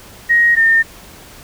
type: tone pair in turn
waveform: sine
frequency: 1880 / 1817 Hz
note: A#6 / A#6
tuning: +14 / -45 cents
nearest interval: minor second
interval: 59 cents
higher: first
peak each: -8 dBFS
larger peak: neither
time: 0.29-0.56 / 0.56-0.83 s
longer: neither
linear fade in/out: 20 ms
effects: pink hiss -39 dBFS RMS until 1.43 s